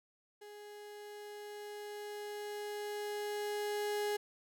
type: tone with level ramp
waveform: 35% pulse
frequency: 415.3 Hz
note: G#4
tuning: in tune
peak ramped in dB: -48 to -31 dBFS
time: 0.41-4.17 s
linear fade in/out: 10 ms
effects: none